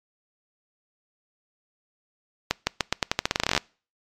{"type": "accelerating click train", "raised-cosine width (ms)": 0.2, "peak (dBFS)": -3, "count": 19, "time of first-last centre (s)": [2.51, 3.577], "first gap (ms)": 160, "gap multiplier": 0.86, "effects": ["noise-tail reverb RT60 0.4 s tail -26 dB re dry", "MP3 96 kbps"]}